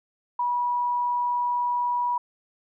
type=tone; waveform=sine; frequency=972 Hz; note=B5; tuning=28 cents flat; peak=-22 dBFS; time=0.39-2.18 s; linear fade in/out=5 ms; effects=none